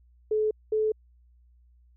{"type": "tone pair in turn", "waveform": "sine", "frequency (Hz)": [430.1, 432.8], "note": ["A4", "A4"], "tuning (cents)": [-39, -29], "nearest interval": "unison", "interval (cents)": 10, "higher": "second", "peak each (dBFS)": -22, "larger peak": "neither", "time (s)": [[0.31, 0.51], [0.72, 0.92]], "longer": "neither", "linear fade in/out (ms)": 5, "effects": ["added 60 Hz sine -56 dBFS peak until 1.96 s"]}